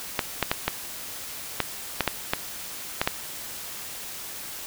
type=clicks; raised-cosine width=0.3 ms; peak=-5 dBFS; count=10; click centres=0.192 / 0.427 / 0.515 / 0.68 / 1.603 / 2.007 / 2.077 / 2.335 / 3.015 / 3.075 s; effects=white hiss -37 dBFS RMS until 4.66 s